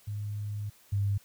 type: tone pair in turn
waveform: sine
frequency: 103.83 / 100.41 Hz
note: G#2 / G2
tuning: 0 / +42 cents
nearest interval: minor second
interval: 58 cents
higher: first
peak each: -32 / -25 dBFS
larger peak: second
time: 0.07-0.7 / 0.92-1.18 s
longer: first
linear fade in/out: 10 ms
effects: white hiss -60 dBFS RMS until 1.24 s